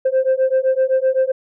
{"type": "beating tone pair", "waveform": "sine", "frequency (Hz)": [520, 527.8], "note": ["C5", "C5"], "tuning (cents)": [-11, 15], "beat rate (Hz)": 7.8, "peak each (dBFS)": -15, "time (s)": [0.05, 1.32], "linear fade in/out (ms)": 10, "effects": ["tanh soft clip ceiling -10 dBFS"]}